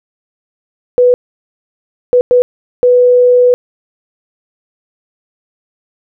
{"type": "tone bursts at uneven times", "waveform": "sine", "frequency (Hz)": 493.9, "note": "B4", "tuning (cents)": 0, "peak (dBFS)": -4, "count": 4, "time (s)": [[0.98, 1.14], [2.13, 2.21], [2.31, 2.42], [2.83, 3.54]], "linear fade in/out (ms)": 0, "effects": []}